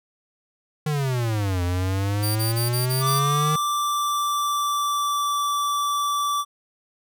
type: exponential two-way sweep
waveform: square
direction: down then up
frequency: 155.56 to 87.31 to 155.56 Hz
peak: -22 dBFS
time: 0.86-3.56 s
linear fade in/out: 5 ms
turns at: 1.63 s
type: tone bursts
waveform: 10% pulse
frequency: 4699 Hz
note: D8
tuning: in tune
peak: -19 dBFS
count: 6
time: 2.22-3.2 s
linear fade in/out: 20 ms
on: 140 ms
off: 28 ms
type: tone with pitch glide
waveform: square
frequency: 1174.7 to 1160.5 Hz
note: D6 to D6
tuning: 0 to -21 cents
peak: -22 dBFS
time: 3-6.45 s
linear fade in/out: 50 ms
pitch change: -21 cents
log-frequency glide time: 3.68-5.41 s
effects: none